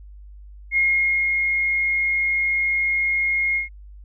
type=tone with ADSR envelope; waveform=sine; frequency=2147 Hz; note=C7; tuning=44 cents sharp; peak=-15 dBFS; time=0.71-3.69 s; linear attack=59 ms; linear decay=500 ms; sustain=-3 dB; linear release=130 ms; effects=added 50 Hz sine -39 dBFS peak until 4.04 s